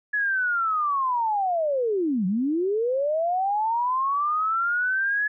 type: linear two-way sweep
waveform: sine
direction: down then up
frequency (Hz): 1706 to 176.3 to 1706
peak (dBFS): -21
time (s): 0.13-5.28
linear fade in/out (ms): 10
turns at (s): 2.26
effects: none